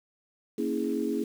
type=chord; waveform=sine; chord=A# half-diminished seventh; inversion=none; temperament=equal with one note detuned; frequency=233.1 / 277.2 / 325.8 / 415.3 Hz; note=A#3 / C#4 / E4 / G#4; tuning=0 / 0 / -20 / 0 cents; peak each=-32 dBFS; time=0.58-1.24 s; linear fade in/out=5 ms; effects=8-bit